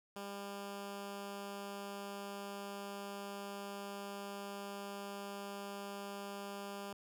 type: tone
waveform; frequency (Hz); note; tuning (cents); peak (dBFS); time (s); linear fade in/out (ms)
10% pulse; 200; G3; +35; -35; 0.16-6.93; 2
effects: none